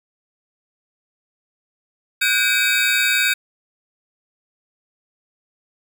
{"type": "tone cluster", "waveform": "square", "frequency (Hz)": [1471, 1590, 2306, 2540, 3744], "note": ["F#6", "G6", "D7", "D#7", "A#7"], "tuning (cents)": [-11, 24, -32, 35, 7], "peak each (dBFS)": -23, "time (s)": [2.21, 3.34], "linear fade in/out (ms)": 10, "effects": []}